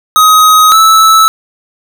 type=tone pair in turn; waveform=square; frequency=1261 / 1308.7 Hz; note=D#6 / E6; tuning=+23 / -13 cents; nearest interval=minor second; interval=64 cents; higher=second; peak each=-3 dBFS; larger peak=neither; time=0.16-0.72 / 0.72-1.28 s; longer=neither; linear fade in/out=0 ms; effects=none